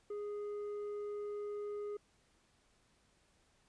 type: tone with tanh clipping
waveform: sine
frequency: 413.6 Hz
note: G#4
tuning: 7 cents flat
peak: -40 dBFS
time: 0.1-1.97 s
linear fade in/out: 5 ms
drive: 5 dB
effects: pink hiss -72 dBFS RMS until 3.68 s + resampled to 22050 Hz